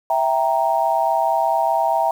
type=chord; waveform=sine; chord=E diminished; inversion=none; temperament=equal; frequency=659.3 / 784 / 932.3 Hz; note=E5 / G5 / Bb5; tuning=0 / 0 / 0 cents; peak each=-20 dBFS; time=0.1-2.11 s; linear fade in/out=2 ms; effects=7-bit